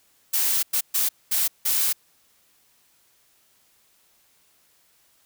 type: noise bursts at uneven times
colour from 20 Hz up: blue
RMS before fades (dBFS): -22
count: 5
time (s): 0.33-0.63 / 0.73-0.81 / 0.94-1.09 / 1.31-1.48 / 1.65-1.93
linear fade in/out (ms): 10
effects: white hiss -62 dBFS RMS until 5.25 s